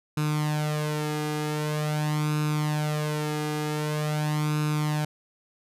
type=tone with flanger; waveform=sawtooth; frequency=151.3 Hz; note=D#3; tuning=48 cents flat; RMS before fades=-27 dBFS; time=0.17-5.05 s; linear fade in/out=5 ms; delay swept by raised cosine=0.77 to 2.47 ms; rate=0.45 Hz; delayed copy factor=+0.65; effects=resampled to 32000 Hz